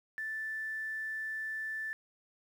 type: tone with quantisation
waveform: sine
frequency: 1760 Hz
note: A6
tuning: in tune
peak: -35 dBFS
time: 0.18-1.93 s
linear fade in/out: 0 ms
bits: 10
effects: none